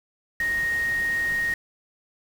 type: tone in noise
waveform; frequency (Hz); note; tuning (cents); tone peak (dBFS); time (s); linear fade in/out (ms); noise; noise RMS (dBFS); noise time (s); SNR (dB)
sine; 1864.7; A#6; 0; -22; 0.4-1.54; 2; pink; -39; 0.4-1.54; +14
effects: none